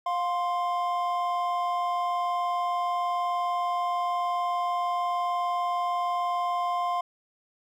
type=tone pair together; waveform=triangle; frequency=706.9 / 1046.5 Hz; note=F5 / C6; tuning=+21 / 0 cents; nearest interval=perfect fifth; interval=679 cents; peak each=-26 dBFS; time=0.06-7.01 s; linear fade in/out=5 ms; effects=none